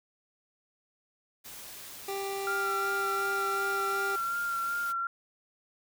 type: noise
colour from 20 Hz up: white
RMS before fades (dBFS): -45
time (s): 1.44-4.93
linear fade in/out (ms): 20
type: tone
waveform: 25% pulse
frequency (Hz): 393.5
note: G4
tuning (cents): +7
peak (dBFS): -29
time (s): 2.08-4.16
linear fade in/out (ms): 5
type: tone with vibrato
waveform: sine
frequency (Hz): 1383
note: F6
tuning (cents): -17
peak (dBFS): -29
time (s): 2.47-5.07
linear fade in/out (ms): 2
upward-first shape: sine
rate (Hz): 2.7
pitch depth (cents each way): 25
effects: none